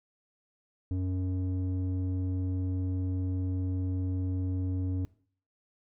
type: tone with low-pass filter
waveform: square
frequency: 92.5 Hz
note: F#2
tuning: in tune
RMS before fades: -31 dBFS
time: 0.91-5.05 s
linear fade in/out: 0 ms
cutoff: 290 Hz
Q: 1.5
effects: noise-tail reverb RT60 0.5 s tail -20 dB re dry